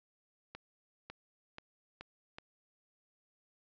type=accelerating click train; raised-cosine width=0.3 ms; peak=-29 dBFS; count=5; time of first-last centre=0.55-2.385 s; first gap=550 ms; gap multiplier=0.88; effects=resampled to 16000 Hz